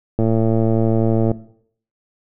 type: click train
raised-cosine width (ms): 2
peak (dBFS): -5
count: 127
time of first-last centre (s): 0.19-1.315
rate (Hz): 112
effects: noise-tail reverb RT60 0.6 s tail -17 dB re dry